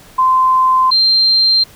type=tone pair in turn; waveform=sine; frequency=1035 / 4160 Hz; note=C6 / C8; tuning=-19 / -11 cents; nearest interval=2 octaves; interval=2408 cents; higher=second; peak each=-8 dBFS; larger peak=neither; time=0.18-0.91 / 0.91-1.64 s; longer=neither; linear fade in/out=10 ms; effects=pink hiss -42 dBFS RMS until 1.75 s